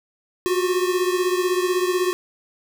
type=beating tone pair; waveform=square; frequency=359.8 / 375.8 Hz; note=F#4 / F#4; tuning=-48 / +27 cents; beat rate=16 Hz; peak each=-21 / -25 dBFS; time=0.46-2.13 s; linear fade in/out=0 ms; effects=none